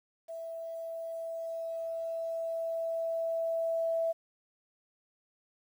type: tone with level ramp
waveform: sine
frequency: 659.3 Hz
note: E5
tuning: in tune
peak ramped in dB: -38 to -27 dBFS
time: 0.28-4.13 s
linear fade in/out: 20 ms
effects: 10-bit